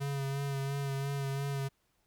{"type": "tone with vibrato", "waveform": "square", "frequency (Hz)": 138.59, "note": "C#3", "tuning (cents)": 0, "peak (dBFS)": -33, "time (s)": [0, 1.69], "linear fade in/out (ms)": 20, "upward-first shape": "sine", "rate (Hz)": 2.9, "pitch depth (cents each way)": 27, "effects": ["pink hiss -75 dBFS RMS until 2.06 s"]}